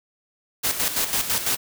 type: noise with tremolo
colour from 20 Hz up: white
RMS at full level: -22 dBFS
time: 0.63-1.57 s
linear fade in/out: 20 ms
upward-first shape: square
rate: 6 Hz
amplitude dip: 60%
effects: none